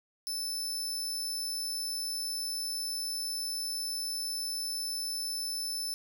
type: tone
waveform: sawtooth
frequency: 5274 Hz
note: E8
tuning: in tune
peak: -30 dBFS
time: 0.27-5.94 s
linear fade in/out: 0 ms
effects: none